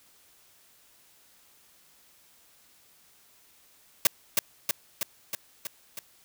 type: noise with echo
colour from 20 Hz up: white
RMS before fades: -19 dBFS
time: 4.05-4.07 s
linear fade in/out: 2 ms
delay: 320 ms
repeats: 6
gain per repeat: -3 dB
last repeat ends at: 5.99 s
effects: white hiss -60 dBFS RMS until 6.24 s